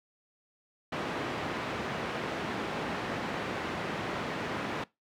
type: band-pass noise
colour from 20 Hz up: pink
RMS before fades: -35 dBFS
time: 0.92-4.84 s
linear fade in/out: 5 ms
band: 170 to 2400 Hz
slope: 12 dB/octave
effects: noise-tail reverb RT60 0.2 s tail -21 dB re dry